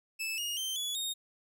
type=tone with pitch steps; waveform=sawtooth; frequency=2624 / 2861 / 3120 / 3403 / 3711 Hz; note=E7 / F7 / G7 / G#7 / A#7; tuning=-9 / +41 / -9 / +41 / -9 cents; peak=-30 dBFS; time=0.19-1.14 s; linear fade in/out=20 ms; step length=190 ms; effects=none